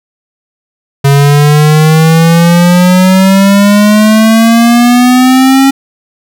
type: exponential sweep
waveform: square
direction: up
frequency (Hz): 138.59 to 273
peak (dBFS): -3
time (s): 1.04-5.71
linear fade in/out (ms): 10
effects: none